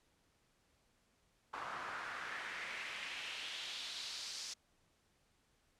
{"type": "noise with band-pass filter sweep", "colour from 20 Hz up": "pink", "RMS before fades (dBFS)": -45, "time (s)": [1.53, 4.54], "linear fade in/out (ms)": 10, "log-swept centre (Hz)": [1100, 5400], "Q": 2.3, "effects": ["pink hiss -75 dBFS RMS until 5.79 s", "low-pass 10000 Hz 12 dB/octave"]}